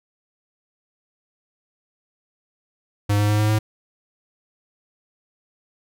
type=tone with pitch steps; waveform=square; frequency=102.6 / 103.91 / 105.24 / 106.59 / 107.95 Hz; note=G#2 / G#2 / G#2 / G#2 / A2; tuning=-21 / +1 / +23 / +45 / -33 cents; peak=-17 dBFS; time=3.09-3.59 s; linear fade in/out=10 ms; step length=100 ms; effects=none